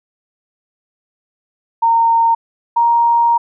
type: tone pair in turn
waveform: sine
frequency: 919 / 936.7 Hz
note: A#5 / A#5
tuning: -25 / +8 cents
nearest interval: unison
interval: 33 cents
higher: second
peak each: -9 dBFS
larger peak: neither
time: 1.82-2.35 / 2.76-3.38 s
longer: second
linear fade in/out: 10 ms
effects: none